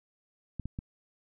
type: clicks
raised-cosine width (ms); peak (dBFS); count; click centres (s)
5; -23; 3; 0.597 / 0.656 / 0.789
effects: none